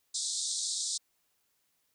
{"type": "band-pass noise", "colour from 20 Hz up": "white", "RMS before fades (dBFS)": -34, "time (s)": [0.14, 0.98], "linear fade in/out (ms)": 10, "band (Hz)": [3600, 8900], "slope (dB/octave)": 96, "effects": ["white hiss -75 dBFS RMS until 1.94 s"]}